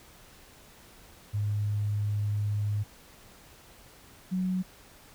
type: tone pair in turn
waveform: sine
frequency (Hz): 103.83 / 185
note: G#2 / F#3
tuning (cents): 0 / 0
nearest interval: minor seventh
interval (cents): 1000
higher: second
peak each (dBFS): -26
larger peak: neither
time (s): 1.33-2.84 / 4.31-4.63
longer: first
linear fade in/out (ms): 20
effects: pink hiss -54 dBFS RMS until 5.14 s